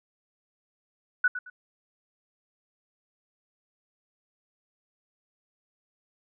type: tone with echo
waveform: sine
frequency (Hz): 1480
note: F#6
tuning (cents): 0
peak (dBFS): -18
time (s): 1.24-1.28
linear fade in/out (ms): 5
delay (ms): 110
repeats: 2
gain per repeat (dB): -12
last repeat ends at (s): 1.5
effects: none